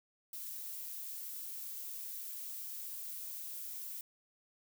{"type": "noise", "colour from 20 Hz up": "violet", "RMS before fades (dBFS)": -44, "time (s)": [0.33, 4.01], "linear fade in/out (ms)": 2, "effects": []}